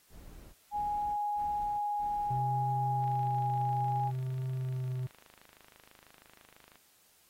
brown noise bursts, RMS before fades -50 dBFS, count 4, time 0.09-2.43 s, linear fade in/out 50 ms, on 450 ms, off 180 ms
sine tone with pitch glide, 829 to 822.8 Hz, G#5 to G#5, -3 to -16 cents, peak -30 dBFS, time 0.71-4.12 s, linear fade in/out 50 ms, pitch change -13 cents, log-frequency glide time 1.53-3.18 s
triangle tone with vibrato, 128.5 Hz, C3, 31 cents flat, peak -30 dBFS, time 2.3-5.07 s, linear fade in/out 10 ms, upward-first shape sine, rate 0.59 Hz, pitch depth 18 cents each way
click train, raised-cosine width 0.3 ms, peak -39 dBFS, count 98, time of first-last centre 3.04-6.756 s, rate 26.1 Hz
effects white hiss -65 dBFS RMS until 7.29 s + AAC 48 kbps

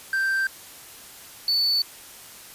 triangle tone pair in turn, 1568 / 4479 Hz, G6 / C#8, 0 / +17 cents, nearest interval octave + tritone, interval 1817 cents, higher second, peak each -19 / -18 dBFS, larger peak second, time 0.13-0.47 / 1.48-1.82 s, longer neither, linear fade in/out 2 ms, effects white hiss -44 dBFS RMS until 2.54 s + resampled to 32000 Hz

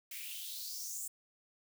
blue noise with high-pass filter sweep, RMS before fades -43 dBFS, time 0.11-1.08 s, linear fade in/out 5 ms, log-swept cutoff 2100 to 8000 Hz, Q 4.8, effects none

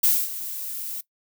violet noise with ADSR envelope, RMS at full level -17 dBFS, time 0.03-1.01 s, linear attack 8 ms, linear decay 240 ms, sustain -15 dB, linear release 7 ms, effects noise-tail reverb RT60 0.1 s tail -19 dB re dry

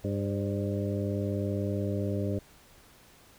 harmonic tone with a mistuned harmonic, 100.1 Hz, G2, 37 cents sharp, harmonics 1 / 2 / 3 / 4 / 5 / 6, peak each -31 / -34 / -36 / -37 / -38 / -39 dBFS, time 0.04-2.39 s, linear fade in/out 5 ms, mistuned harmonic 5, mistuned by +68 cents, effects pink hiss -57 dBFS RMS until 3.38 s

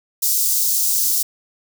white high-pass noise, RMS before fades -18 dBFS, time 0.22-1.23 s, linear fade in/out 10 ms, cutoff 5100 Hz, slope 24 dB/octave, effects none

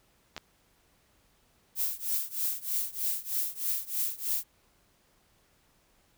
clicks, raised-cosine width 0.2 ms, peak -21 dBFS, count 2, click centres 0.365 / 0.378 s
violet noise with tremolo, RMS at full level -28 dBFS, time 1.75-4.44 s, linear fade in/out 50 ms, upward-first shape triangle, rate 3.2 Hz, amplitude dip 95%
effects pink hiss -67 dBFS RMS until 6.17 s

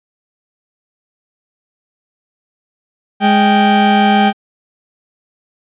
40% pulse tone pair together, 207.7 / 784.2 Hz, G#3 / G5, 0 / 0 cents, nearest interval octave + major seventh, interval 2300 cents, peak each -10 dBFS, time 3.2-4.33 s, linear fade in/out 50 ms, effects resampled to 8000 Hz

